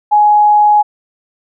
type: tone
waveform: sine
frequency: 837 Hz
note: G#5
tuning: 13 cents sharp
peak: -5 dBFS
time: 0.11-0.83 s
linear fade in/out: 20 ms
effects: none